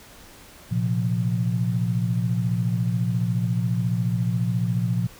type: chord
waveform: sine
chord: Bb suspended second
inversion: none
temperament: equal with one note detuned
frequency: 116.54 / 130.81 / 175.12 Hz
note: Bb2 / C3 / F3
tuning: 0 / 0 / +5 cents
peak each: -23 / -28 / -25 dBFS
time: 0.71-5.07 s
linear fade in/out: 10 ms
effects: pink hiss -47 dBFS RMS until 5.19 s